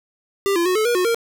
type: tone with pitch steps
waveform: square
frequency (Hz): 395.9 / 341.9 / 366.9 / 433.4 / 478.8 / 363.5 / 463.4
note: G4 / F4 / F#4 / A4 / A#4 / F#4 / A#4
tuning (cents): +17 / -37 / -15 / -26 / +46 / -31 / -10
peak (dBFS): -17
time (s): 0.46-1.146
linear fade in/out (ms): 0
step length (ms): 98
effects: none